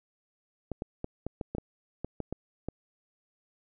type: clicks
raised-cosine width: 2 ms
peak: -20 dBFS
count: 11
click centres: 0.717 / 0.821 / 1.044 / 1.266 / 1.412 / 1.55 / 1.583 / 2.046 / 2.203 / 2.326 / 2.686 s
effects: none